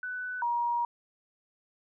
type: tone pair in turn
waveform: sine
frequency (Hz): 1495 / 950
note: F#6 / A#5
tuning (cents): +17 / +33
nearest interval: minor sixth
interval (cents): 784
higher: first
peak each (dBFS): -33 / -26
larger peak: second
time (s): 0.03-0.42 / 0.42-0.85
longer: second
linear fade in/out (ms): 2
effects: none